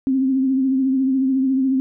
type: tone with vibrato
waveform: sine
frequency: 264.7 Hz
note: C4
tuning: 20 cents sharp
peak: -15 dBFS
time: 0.07-1.8 s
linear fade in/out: 0 ms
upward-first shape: triangle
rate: 14 Hz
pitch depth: 51 cents each way
effects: none